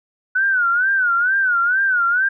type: tone with vibrato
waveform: sine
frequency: 1480 Hz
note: F#6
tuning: in tune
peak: -14 dBFS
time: 0.35-2.29 s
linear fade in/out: 10 ms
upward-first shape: sine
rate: 2.2 Hz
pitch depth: 130 cents each way
effects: none